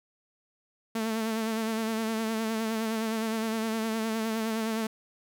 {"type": "tone with vibrato", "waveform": "sawtooth", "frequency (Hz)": 222.4, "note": "A3", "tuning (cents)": 19, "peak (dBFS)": -24, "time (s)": [0.95, 4.87], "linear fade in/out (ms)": 5, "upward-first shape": "sine", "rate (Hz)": 9.7, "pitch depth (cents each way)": 36, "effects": []}